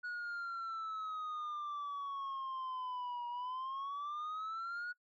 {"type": "exponential two-way sweep", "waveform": "sine", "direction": "down then up", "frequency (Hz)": [1464, 956, 1464], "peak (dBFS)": -36, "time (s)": [0.03, 4.93], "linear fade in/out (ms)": 20, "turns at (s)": 3.28, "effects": ["noise-tail reverb RT60 0.1 s tail -22 dB re dry", "tanh soft clip ceiling -38 dBFS"]}